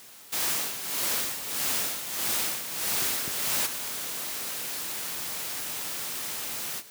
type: noise with tremolo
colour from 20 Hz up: white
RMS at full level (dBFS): -27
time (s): 0.32-3.67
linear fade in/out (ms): 10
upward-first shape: sine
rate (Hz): 1.6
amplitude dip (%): 65
type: noise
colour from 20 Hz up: white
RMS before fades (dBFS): -34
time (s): 2.98-6.83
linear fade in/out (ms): 50
type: clicks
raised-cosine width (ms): 3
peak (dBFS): -24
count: 2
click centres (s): 3.022 / 3.278
effects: white hiss -49 dBFS RMS until 6.9 s + high-pass 100 Hz 12 dB/octave